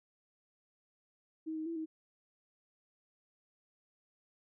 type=tone with pitch steps; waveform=sine; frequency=317.6 / 314.2 / 332.6 / 317.2 Hz; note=D#4 / D#4 / E4 / D#4; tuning=+36 / +17 / +16 / +33 cents; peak=-36 dBFS; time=1.46-1.86 s; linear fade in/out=20 ms; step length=100 ms; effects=none